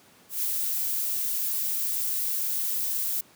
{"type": "noise with ADSR envelope", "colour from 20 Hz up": "violet", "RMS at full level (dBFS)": -26, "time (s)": [0.29, 3.21], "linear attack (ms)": 140, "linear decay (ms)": 25, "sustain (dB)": -2, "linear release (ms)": 7, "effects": ["pink hiss -56 dBFS RMS until 3.35 s", "high-pass 150 Hz 12 dB/octave"]}